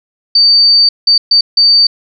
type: tone bursts at uneven times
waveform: sine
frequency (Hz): 4600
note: D8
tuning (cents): -37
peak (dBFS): -4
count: 4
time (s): 0.35-0.89 / 1.07-1.18 / 1.31-1.41 / 1.57-1.87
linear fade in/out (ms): 5
effects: none